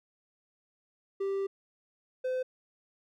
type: tone pair in turn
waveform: triangle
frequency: 392 / 512.2 Hz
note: G4 / C5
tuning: 0 / -37 cents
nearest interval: perfect fourth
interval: 463 cents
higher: second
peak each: -27 dBFS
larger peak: neither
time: 1.2-1.47 / 2.24-2.43 s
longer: first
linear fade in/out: 10 ms
effects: none